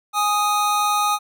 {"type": "tone pair together", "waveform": "square", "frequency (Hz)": [829.4, 1244.5], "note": ["G#5", "D#6"], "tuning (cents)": [-3, 0], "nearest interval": "perfect fifth", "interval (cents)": 703, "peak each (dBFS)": [-22, -20], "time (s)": [0.13, 1.19], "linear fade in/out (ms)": 50, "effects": []}